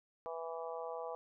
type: harmonic tone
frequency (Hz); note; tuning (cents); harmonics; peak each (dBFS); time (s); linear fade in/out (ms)
164.81; E3; 0; 3 / 4 / 5 / 6 / 7; -43 / -45 / -47 / -49 / -50; 0.26-1.15; 0
effects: none